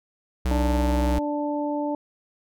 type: tone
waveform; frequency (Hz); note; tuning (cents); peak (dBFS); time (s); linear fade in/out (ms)
square; 63; B1; +35; -22; 0.45-1.19; 5
type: harmonic tone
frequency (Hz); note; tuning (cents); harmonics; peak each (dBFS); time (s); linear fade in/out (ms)
293.7; D4; 0; 1 / 2 / 3; -26 / -29 / -31; 0.51-1.95; 2
effects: none